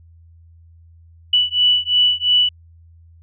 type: beating tone pair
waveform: sine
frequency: 2960 / 2962.9 Hz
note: F#7 / F#7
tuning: 0 / +2 cents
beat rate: 2.9 Hz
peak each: -16 dBFS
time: 1.33-2.49 s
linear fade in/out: 5 ms
effects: added 83 Hz sine -44 dBFS peak until 3.22 s